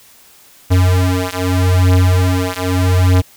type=beating tone pair; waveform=square; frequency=91.1 / 91.91 Hz; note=F#2 / F#2; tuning=-26 / -11 cents; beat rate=0.81 Hz; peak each=-14 dBFS; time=0.7-3.22 s; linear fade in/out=20 ms; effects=white hiss -45 dBFS RMS until 3.36 s